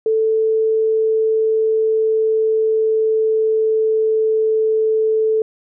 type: tone with pitch glide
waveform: sine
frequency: 441 to 438.5 Hz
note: A4 to A4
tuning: +4 to -6 cents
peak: -13 dBFS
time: 0.06-5.42 s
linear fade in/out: 2 ms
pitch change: -10 cents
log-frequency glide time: 0.64-4.58 s
effects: none